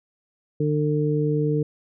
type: harmonic tone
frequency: 150 Hz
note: D3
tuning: 37 cents sharp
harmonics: 1 / 2 / 3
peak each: -22 / -26 / -24 dBFS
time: 0.6-1.63 s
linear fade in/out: 5 ms
effects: none